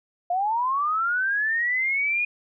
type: linear sweep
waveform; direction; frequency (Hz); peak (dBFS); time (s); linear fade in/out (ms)
sine; up; 690 to 2464; -21; 0.3-2.25; 5
effects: none